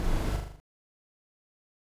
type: noise with echo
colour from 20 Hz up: brown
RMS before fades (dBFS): -29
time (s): 0-0.36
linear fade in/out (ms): 0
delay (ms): 40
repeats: 6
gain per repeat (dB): -4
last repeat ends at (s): 0.6
effects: resampled to 32000 Hz